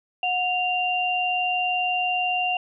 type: tone pair together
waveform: sine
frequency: 728 / 2779 Hz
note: F#5 / F7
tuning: -28 / -9 cents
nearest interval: octave + major seventh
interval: 2319 cents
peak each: -24 dBFS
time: 0.23-2.57 s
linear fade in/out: 2 ms
effects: none